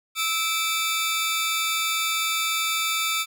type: tone cluster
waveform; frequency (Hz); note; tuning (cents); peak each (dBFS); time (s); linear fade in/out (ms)
sawtooth; 1306 / 2319 / 3590; E6 / D7 / A7; -17 / -22 / +34; -24; 0.15-3.26; 50
effects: none